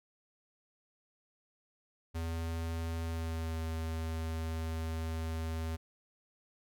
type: tone with pitch glide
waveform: square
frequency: 82.41 to 80.95 Hz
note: E2 to E2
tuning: 0 to -31 cents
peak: -35 dBFS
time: 2.14-5.77 s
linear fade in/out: 20 ms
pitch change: -31 cents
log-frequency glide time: 3.05-3.59 s
effects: none